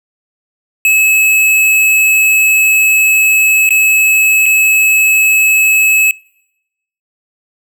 square tone with dropouts, 2586 Hz, E7, 34 cents flat, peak -7 dBFS, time 0.85-6.11 s, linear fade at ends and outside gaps 1 ms, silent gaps 3.691-3.706 / 4.458-4.462 s, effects noise-tail reverb RT60 0.9 s tail -26 dB re dry

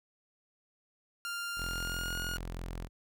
sawtooth tone with pitch glide, 1397 to 1436.3 Hz, F6 to F6, 0 to +48 cents, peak -32 dBFS, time 1.25-2.37 s, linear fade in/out 0 ms, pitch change +48 cents, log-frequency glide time 1.57-2.18 s
sawtooth tone, 43.12 Hz, F1, 21 cents flat, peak -34 dBFS, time 1.56-2.89 s, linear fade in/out 50 ms
effects none

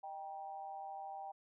sine tone with amplitude modulation, 786 Hz, G5, 4 cents sharp, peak -40 dBFS, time 0.03-1.32 s, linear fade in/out 10 ms, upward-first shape sine, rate 166 Hz, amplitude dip 75%, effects none

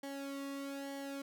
sawtooth tone with flanger, 277.2 Hz, C#4, in tune, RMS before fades -43 dBFS, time 0.03-1.22 s, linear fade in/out 5 ms, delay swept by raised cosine 0.78 to 1.31 ms, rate 1.1 Hz, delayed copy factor -0.75, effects none

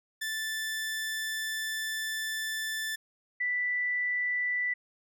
sawtooth / sine tone pair in turn, 1760 / 1975.5 Hz, A6 / B6, 0 / 0 cents, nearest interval major second, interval 200 cents, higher second, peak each -28 / -27 dBFS, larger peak second, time 0.21-2.96 / 3.4-4.74 s, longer first, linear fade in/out 10 ms, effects none

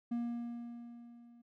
triangle tone with level ramp, 236.8 Hz, A#3, 27 cents sharp, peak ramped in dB -30 to -55 dBFS, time 0.11-1.42 s, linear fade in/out 10 ms, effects none

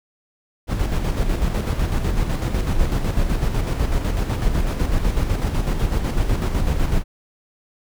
brown noise with tremolo, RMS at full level -18 dBFS, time 0.67-7.04 s, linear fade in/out 50 ms, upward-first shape square, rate 8 Hz, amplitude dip 45%, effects none

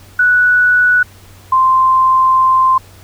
sine tone pair in turn, 1476 / 1043.7 Hz, F#6 / C6, -5 / -5 cents, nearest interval tritone, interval 600 cents, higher first, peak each -7 dBFS, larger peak neither, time 0.19-1.03 / 1.52-2.78 s, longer second, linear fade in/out 5 ms, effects added 95 Hz sine -40 dBFS peak until 3.03 s + pink hiss -43 dBFS RMS until 3.03 s

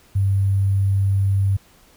sine tone with sample-and-hold, 98 Hz, G2, in tune, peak -15 dBFS, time 0.15-1.57 s, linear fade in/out 10 ms, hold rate 11025 Hz, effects pink hiss -53 dBFS RMS until 1.96 s

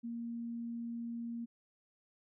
sine tone, 233.8 Hz, A#3, 5 cents sharp, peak -38 dBFS, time 0.03-1.46 s, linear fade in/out 20 ms, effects none

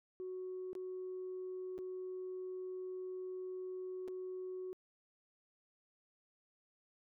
sine tone with dropouts, 370 Hz, F#4, in tune, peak -40 dBFS, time 0.2-4.73 s, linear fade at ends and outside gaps 0 ms, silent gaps 0.731-0.752 / 1.78-1.788 / 4.078-4.083 s, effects tanh soft clip ceiling -37 dBFS

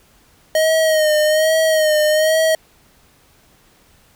square tone with vibrato, 624 Hz, D#5, 5 cents sharp, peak -13 dBFS, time 0.55-2.55 s, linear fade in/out 2 ms, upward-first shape sine, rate 1.2 Hz, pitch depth 47 cents each way, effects pink hiss -53 dBFS RMS until 4.15 s

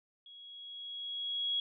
sine tone with level ramp, 3322 Hz, G#7, in tune, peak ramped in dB -51 to -29 dBFS, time 0.26-1.6 s, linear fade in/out 2 ms, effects none

